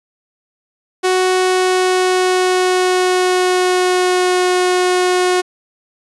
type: tone with pitch glide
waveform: sawtooth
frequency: 370 to 363.4 Hz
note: F#4 to F#4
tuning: 0 to -31 cents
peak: -8 dBFS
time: 1.03-5.42 s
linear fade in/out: 20 ms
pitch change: -31 cents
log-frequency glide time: 1.34-4.49 s
effects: resampled to 24000 Hz